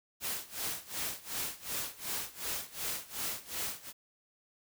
white noise with tremolo, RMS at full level -35 dBFS, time 0.2-3.93 s, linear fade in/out 50 ms, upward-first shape sine, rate 2.7 Hz, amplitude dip 90%, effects none

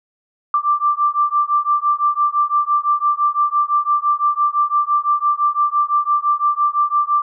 sine beating tone pair, 1174.7 / 1180.6 Hz, D6 / D6, 0 / +9 cents, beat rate 5.9 Hz, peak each -17 dBFS, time 0.54-7.22 s, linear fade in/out 2 ms, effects none

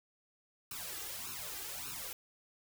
white noise with flanger, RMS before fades -43 dBFS, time 0.71-2.13 s, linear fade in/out 2 ms, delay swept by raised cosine 0.74 to 2.54 ms, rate 1.7 Hz, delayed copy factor +1, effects none

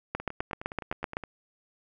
two click trains, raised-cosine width 0.5 ms, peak -23 / -14 dBFS, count 11 / 9, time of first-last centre 0.2-1.237 / 0.15-1.169 s, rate 9.64 / 7.85 Hz, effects none

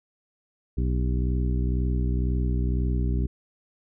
harmonic tone with a mistuned harmonic, 62 Hz, B1, 7 cents sharp, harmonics 1 / 2 / 3 / 4 / 5 / 6, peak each -23 / -29 / -33 / -35 / -37 / -39 dBFS, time 0.77-3.27 s, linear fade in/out 10 ms, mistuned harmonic 6, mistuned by +92 cents, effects none

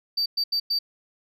sine tone bursts at uneven times, 4632 Hz, D8, 25 cents flat, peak -19 dBFS, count 4, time 0.17-0.26 / 0.37-0.44 / 0.52-0.6 / 0.7-0.79 s, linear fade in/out 10 ms, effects tanh soft clip ceiling -20 dBFS

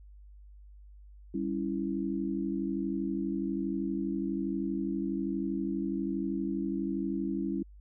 sine chord, C# diminished, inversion second, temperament equal, 196 / 277.2 / 329.6 Hz, G3 / C#4 / E4, 0 / 0 / 0 cents, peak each -34 dBFS, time 1.34-7.63 s, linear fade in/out 5 ms, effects added 50 Hz sine -49 dBFS peak until 7.8 s

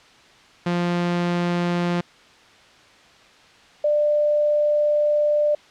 sawtooth / sine tone pair in turn, 174.61 / 594.3 Hz, F3 / D5, 0 / +20 cents, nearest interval octave + major sixth, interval 2120 cents, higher second, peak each -16 dBFS, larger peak neither, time 0.66-2.01 / 3.84-5.55 s, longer second, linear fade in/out 5 ms, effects white hiss -50 dBFS RMS until 5.7 s + low-pass 4000 Hz 12 dB/octave

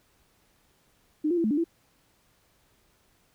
sine tone with pitch steps, 305.1 / 350.5 / 334.2 / 216.6 / 291.3 / 334.2 Hz, D#4 / F4 / E4 / A3 / D4 / E4, -34 / +6 / +24 / -27 / -14 / +24 cents, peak -22 dBFS, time 1.24-1.642 s, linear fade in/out 10 ms, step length 67 ms, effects pink hiss -66 dBFS RMS until 3.34 s

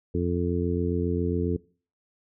harmonic tone, 87.31 Hz, F2, in tune, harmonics 1 / 2 / 3 / 4 / 5, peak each -28 / -30 / -30 / -31 / -30 dBFS, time 0.14-1.57 s, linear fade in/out 10 ms, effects noise-tail reverb RT60 0.4 s tail -22 dB re dry

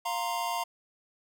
square chord, F suspended fourth, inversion none, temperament just, 698.5 / 931.3 / 1047.7 Hz, F5 / Bb5 / C6, 0 / -2 / +2 cents, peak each -35 / -33 / -37 dBFS, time 0.05-0.64 s, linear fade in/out 10 ms, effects none

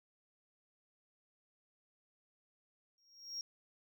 triangle tone with exponential growth, 5588 Hz, F8, in tune, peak -34 dBFS, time 2.98-3.41 s, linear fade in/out 1 ms, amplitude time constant 93 ms, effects tanh soft clip ceiling -35 dBFS

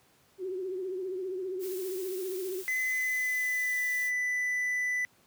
sine tone with vibrato, 373.3 Hz, F#4, 15 cents sharp, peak -32 dBFS, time 0.38-2.64 s, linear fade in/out 50 ms, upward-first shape triangle, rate 15 Hz, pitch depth 83 cents each way
blue noise, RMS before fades -44 dBFS, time 1.59-4.12 s, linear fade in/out 50 ms
triangle tone with pitch glide, 2028 to 1989.7 Hz, B6 to B6, +45 to +12 cents, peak -26 dBFS, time 2.68-5.05 s, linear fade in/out 0 ms, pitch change -33 cents, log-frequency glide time 2.89-3.86 s
effects pink hiss -64 dBFS RMS until 5.26 s + high-pass 100 Hz 12 dB/octave

